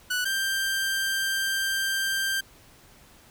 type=tone pair in turn; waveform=sawtooth; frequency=1480 / 1577.5 Hz; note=F#6 / G6; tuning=0 / +10 cents; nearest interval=minor second; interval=110 cents; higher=second; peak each=-21 dBFS; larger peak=neither; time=0.1-0.25 / 0.25-2.41 s; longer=second; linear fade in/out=10 ms; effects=pink hiss -54 dBFS RMS until 3.3 s